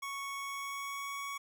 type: tone with pitch glide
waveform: 25% pulse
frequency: 1108.7 to 1119 Hz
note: C#6 to C#6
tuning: 0 to +16 cents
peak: -34 dBFS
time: 0.02-1.38 s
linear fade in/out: 10 ms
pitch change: +16 cents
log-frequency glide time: 0.35-1.17 s
effects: none